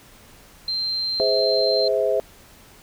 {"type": "tone", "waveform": "sine", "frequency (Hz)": 4140, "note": "C8", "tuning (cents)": -19, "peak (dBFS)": -22, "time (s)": [0.68, 1.88], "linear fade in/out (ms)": 2}
{"type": "chord", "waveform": "sine", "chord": "Ab augmented", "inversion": "none", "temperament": "just", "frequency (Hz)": [415.3, 519.1, 648.9], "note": ["Ab4", "C5", "E5"], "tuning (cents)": [0, -14, -27], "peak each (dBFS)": [-23, -22, -22], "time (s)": [1.2, 2.2], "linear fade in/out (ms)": 0}
{"effects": ["pink hiss -49 dBFS RMS until 2.82 s"]}